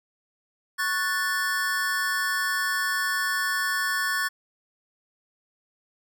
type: chord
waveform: square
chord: F# minor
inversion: second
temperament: equal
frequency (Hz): 1108.7 / 1480 / 1760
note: C#6 / F#6 / A6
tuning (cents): 0 / 0 / 0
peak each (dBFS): -32 / -30 / -27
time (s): 0.78-4.29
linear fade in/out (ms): 20
effects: none